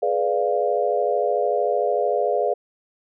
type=chord; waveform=sine; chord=G# diminished seventh; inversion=none; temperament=equal with one note detuned; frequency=420.6 / 493.9 / 587.3 / 698.5 Hz; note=G#4 / B4 / D5 / F5; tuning=+22 / 0 / 0 / 0 cents; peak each=-24 dBFS; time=0.02-2.54 s; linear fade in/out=10 ms; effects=none